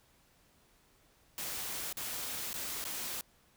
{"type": "noise with dropouts", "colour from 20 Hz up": "white", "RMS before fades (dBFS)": -39, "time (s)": [1.38, 3.21], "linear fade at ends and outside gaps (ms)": 1, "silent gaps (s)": [[1.927, 1.97], [2.531, 2.54], [2.841, 2.851]], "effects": ["pink hiss -67 dBFS RMS until 3.56 s"]}